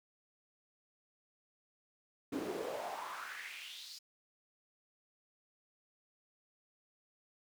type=noise with high-pass filter sweep; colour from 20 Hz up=brown; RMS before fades=-43 dBFS; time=2.32-3.99 s; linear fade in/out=10 ms; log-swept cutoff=270 to 5100 Hz; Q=4; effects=none